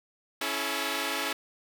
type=chord; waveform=5% pulse; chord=A major; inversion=first; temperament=equal with one note detuned; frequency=277.2 / 329.6 / 431.4 Hz; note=C#4 / E4 / A4; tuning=0 / 0 / -34 cents; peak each=-22 dBFS; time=0.41-1.33 s; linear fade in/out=5 ms; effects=none